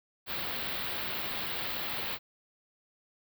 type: band-stop noise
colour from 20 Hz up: white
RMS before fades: -35 dBFS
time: 0.26-2.19 s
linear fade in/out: 50 ms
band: 4400 to 16000 Hz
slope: 48 dB/octave
effects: none

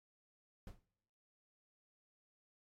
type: noise with exponential decay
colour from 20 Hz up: brown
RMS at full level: -45 dBFS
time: 0.67-0.85 s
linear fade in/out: 2 ms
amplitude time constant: 38 ms
effects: noise-tail reverb RT60 1.0 s tail -26 dB re dry + MP3 64 kbps

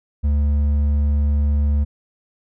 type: tone with hard clipping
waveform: triangle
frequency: 72.8 Hz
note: D2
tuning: 15 cents flat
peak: -16 dBFS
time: 0.23-1.85 s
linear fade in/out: 20 ms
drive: 8 dB
effects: none

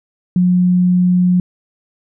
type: tone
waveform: sine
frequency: 180 Hz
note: F#3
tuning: 47 cents flat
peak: -9 dBFS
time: 0.36-1.4 s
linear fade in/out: 2 ms
effects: none

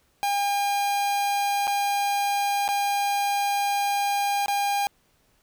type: tone with dropouts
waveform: 45% pulse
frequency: 807 Hz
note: G#5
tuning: 50 cents flat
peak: -22 dBFS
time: 0.23-4.87 s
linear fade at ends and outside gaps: 0 ms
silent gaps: 1.671-1.677 / 2.679-2.688 / 4.46-4.482 s
effects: pink hiss -65 dBFS RMS until 5.42 s

